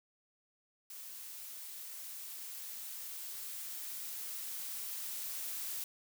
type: noise with level ramp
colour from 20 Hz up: blue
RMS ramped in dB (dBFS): -48 to -40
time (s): 0.9-5.84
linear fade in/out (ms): 2
effects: none